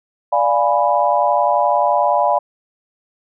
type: chord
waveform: sine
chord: D diminished seventh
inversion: none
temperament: equal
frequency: 587.3 / 698.5 / 830.6 / 987.8 Hz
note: D5 / F5 / Ab5 / Cb6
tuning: 0 / 0 / 0 / 0 cents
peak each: -18 dBFS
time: 0.32-2.39 s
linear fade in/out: 10 ms
effects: none